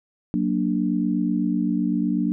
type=chord; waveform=sine; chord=Gb augmented; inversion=none; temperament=equal; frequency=185 / 233.1 / 293.7 Hz; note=Gb3 / Bb3 / D4; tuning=0 / 0 / 0 cents; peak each=-24 dBFS; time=0.34-2.32 s; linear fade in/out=0 ms; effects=none